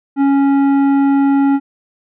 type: tone with tanh clipping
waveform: sine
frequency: 277.2 Hz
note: C#4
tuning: in tune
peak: -11 dBFS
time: 0.16-1.6 s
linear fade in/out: 50 ms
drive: 11 dB
effects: none